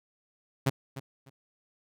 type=tone with echo; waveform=sawtooth; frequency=135.3 Hz; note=C#3; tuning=42 cents flat; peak=-18 dBFS; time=0.66-0.7 s; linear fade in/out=10 ms; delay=300 ms; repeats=2; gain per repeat=-14 dB; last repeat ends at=1.3 s; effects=none